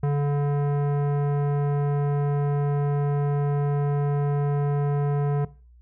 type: tone with tanh clipping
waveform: sine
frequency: 143.8 Hz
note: D3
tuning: 36 cents flat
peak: -22 dBFS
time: 0.03-5.45 s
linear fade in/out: 5 ms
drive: 16 dB
effects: noise-tail reverb RT60 0.4 s tail -20 dB re dry + added 60 Hz sine -49 dBFS peak until 5.81 s